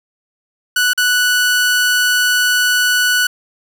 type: tone with dropouts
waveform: sawtooth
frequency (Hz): 1480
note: F#6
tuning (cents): 0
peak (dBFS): -8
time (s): 0.76-3.27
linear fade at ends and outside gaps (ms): 5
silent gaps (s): 0.934-0.976
effects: none